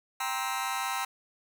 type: chord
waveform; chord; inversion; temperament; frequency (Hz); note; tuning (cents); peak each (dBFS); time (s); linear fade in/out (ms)
sawtooth; C dominant seventh; second; just; 784.9 / 941.9 / 1046.5 / 1308.1; G5 / Bb5 / C6 / E6; +2 / +18 / 0 / -14; -31 / -32 / -32 / -32; 0.2-1.05; 5
effects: none